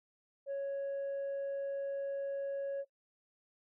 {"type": "tone", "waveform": "sine", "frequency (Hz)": 554.4, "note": "C#5", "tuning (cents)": 0, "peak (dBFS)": -32, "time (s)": [0.46, 2.85], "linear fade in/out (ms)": 50, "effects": ["noise-tail reverb RT60 0.1 s tail -19 dB re dry", "tanh soft clip ceiling -34 dBFS"]}